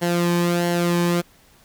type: tone with flanger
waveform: sawtooth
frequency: 173.4 Hz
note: F3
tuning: 12 cents flat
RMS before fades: -20 dBFS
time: 0.01-1.22 s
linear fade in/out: 20 ms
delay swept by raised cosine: 0.81 to 1.49 ms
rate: 1.5 Hz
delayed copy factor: -0.6
effects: pink hiss -54 dBFS RMS until 1.64 s